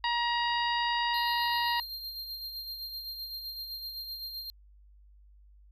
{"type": "harmonic tone", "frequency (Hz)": 949, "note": "A#5", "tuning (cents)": 31, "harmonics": [1, 2, 3, 4, 5], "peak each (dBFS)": [-29, -33, -36, -37, -39], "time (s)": [0.04, 1.8], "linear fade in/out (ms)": 2}
{"type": "tone with tremolo", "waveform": "square", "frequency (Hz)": 4191, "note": "C8", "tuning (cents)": 2, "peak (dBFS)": -36, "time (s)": [1.14, 4.5], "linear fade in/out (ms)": 0, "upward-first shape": "sine", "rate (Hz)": 7.8, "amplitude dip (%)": 45}
{"effects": ["added 50 Hz sine -54 dBFS peak until 5.71 s"]}